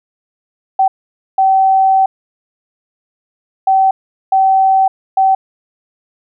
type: tone bursts at uneven times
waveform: sine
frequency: 768 Hz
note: G5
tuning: 36 cents flat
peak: -7 dBFS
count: 5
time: 0.79-0.88 / 1.38-2.06 / 3.67-3.91 / 4.32-4.88 / 5.17-5.35 s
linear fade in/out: 5 ms
effects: none